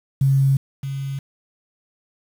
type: tone pair in turn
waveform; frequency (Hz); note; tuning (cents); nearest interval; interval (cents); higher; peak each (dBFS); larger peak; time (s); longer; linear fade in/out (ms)
sine; 136.1 / 136.88; C#3 / C#3; -31 / -22; unison; 9; second; -13 / -24; first; 0.21-0.57 / 0.83-1.19; neither; 5
effects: 7-bit